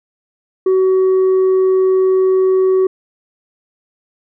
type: tone with tanh clipping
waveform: triangle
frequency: 376.6 Hz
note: F#4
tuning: 31 cents sharp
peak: -10 dBFS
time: 0.66-2.87 s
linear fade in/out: 5 ms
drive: 7 dB
effects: none